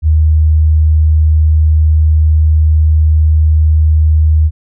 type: tone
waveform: sine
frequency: 77.78 Hz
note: D#2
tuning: in tune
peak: -5 dBFS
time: 0.02-4.51 s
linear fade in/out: 50 ms
effects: none